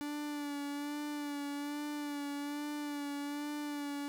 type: tone with vibrato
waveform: 45% pulse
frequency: 290.5 Hz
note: D4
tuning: 19 cents flat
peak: -37 dBFS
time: 0.01-4.08 s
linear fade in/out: 0 ms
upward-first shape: sine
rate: 1.2 Hz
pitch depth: 30 cents each way
effects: none